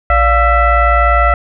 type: tone with frequency modulation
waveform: sine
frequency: 698.5 Hz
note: F5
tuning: in tune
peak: -7 dBFS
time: 0.1-1.34 s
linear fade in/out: 2 ms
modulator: 641 Hz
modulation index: 1.7
effects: none